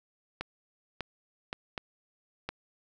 clicks, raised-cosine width 0.3 ms, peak -18 dBFS, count 5, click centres 0.41 / 1.007 / 1.529 / 1.778 / 2.49 s, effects none

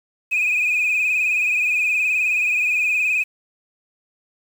sine tone with vibrato, 2489 Hz, D#7, in tune, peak -15 dBFS, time 0.31-3.24 s, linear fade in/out 20 ms, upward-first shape sine, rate 19 Hz, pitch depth 59 cents each way, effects tanh soft clip ceiling -14 dBFS + 7-bit

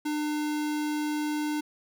square tone, 300 Hz, D4, 37 cents sharp, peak -28 dBFS, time 0.05-1.61 s, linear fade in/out 10 ms, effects none

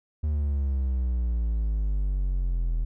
triangle exponential sweep, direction down, 76.2 to 40.16 Hz, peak -21 dBFS, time 0.23-2.85 s, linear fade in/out 10 ms, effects none

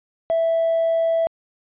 sine tone with hard clipping, 659.3 Hz, E5, in tune, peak -17 dBFS, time 0.3-1.27 s, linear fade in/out 0 ms, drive 1 dB, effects resampled to 8000 Hz

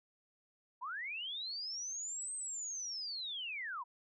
sine linear two-way sweep, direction up then down, 912 to 8372 to 912 Hz, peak -39 dBFS, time 0.81-3.84 s, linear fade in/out 20 ms, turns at 2.34 s, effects none

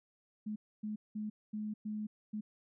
sine tone bursts at uneven times, 212.7 Hz, G#3, 42 cents sharp, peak -36 dBFS, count 6, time 0.46-0.56 / 0.83-0.96 / 1.15-1.3 / 1.53-1.74 / 1.85-2.07 / 2.33-2.41 s, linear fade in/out 10 ms, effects none

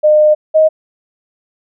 sine tone pair in turn, 608 / 627.3 Hz, D#5 / D#5, -40 / +14 cents, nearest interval minor second, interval 54 cents, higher second, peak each -5 dBFS, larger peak neither, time 0.03-0.35 / 0.54-0.69 s, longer first, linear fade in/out 20 ms, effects none

